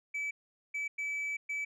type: tone bursts at uneven times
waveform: sine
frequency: 2300 Hz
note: D7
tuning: 37 cents flat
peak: -30 dBFS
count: 4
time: 0.14-0.31 / 0.74-0.88 / 0.98-1.37 / 1.49-1.65 s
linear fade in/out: 10 ms
effects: tanh soft clip ceiling -32 dBFS